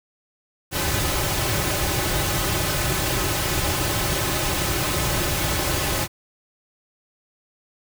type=noise with comb filter; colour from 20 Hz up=pink; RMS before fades=-23 dBFS; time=0.71-6.08 s; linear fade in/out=50 ms; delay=4.3 ms; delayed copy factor=-0.65; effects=none